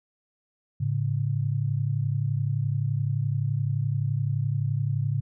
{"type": "tone pair together", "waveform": "sine", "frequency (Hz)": [108.93, 140.6], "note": ["A2", "C#3"], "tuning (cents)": [-17, 25], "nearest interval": "major third", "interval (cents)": 442, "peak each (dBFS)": -26, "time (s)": [0.8, 5.21], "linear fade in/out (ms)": 10, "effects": []}